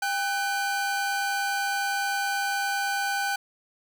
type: tone pair together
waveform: 45% pulse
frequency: 798.8 / 1508 Hz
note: G5 / F#6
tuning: +32 / +32 cents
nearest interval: major seventh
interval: 1100 cents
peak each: -28 dBFS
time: 0.02-3.36 s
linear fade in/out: 5 ms
effects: none